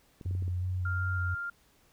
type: clicks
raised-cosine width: 3 ms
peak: -32 dBFS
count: 6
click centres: 0.212 / 0.26 / 0.31 / 0.351 / 0.424 / 0.48 s
type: tone with vibrato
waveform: sine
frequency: 90.9 Hz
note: F#2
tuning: 30 cents flat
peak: -29 dBFS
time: 0.25-1.35 s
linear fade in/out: 10 ms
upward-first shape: square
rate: 2.7 Hz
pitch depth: 18 cents each way
type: tone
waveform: sine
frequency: 1396.9 Hz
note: F6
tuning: in tune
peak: -33 dBFS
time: 0.85-1.5 s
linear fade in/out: 5 ms
effects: pink hiss -65 dBFS RMS until 1.92 s